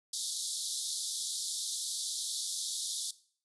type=band-pass noise; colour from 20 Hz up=pink; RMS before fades=-37 dBFS; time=0.13-3.11 s; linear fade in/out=5 ms; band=3500 to 11000 Hz; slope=96 dB/octave; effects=noise-tail reverb RT60 0.5 s tail -18 dB re dry